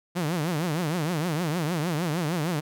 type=tone with vibrato; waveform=sawtooth; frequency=163.6 Hz; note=E3; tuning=13 cents flat; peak=-21 dBFS; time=0.15-2.61 s; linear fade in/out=20 ms; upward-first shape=triangle; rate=6.5 Hz; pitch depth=240 cents each way; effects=none